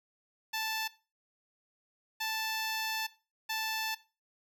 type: tone bursts at uneven times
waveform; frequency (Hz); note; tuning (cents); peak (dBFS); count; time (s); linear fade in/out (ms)
10% pulse; 880; A5; 0; -24; 3; 0.53-0.88 / 2.2-3.07 / 3.49-3.95; 10
effects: noise-tail reverb RT60 0.3 s tail -17 dB re dry